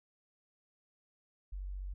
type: tone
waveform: sine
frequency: 47.36 Hz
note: F#1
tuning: 41 cents sharp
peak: -38 dBFS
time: 1.52-1.94 s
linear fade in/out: 10 ms
effects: none